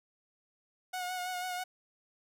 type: tone with vibrato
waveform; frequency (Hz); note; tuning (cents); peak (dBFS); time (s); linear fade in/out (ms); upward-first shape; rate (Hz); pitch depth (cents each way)
sawtooth; 728; F#5; -28; -31; 0.93-1.64; 10; sine; 6.1; 28
effects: none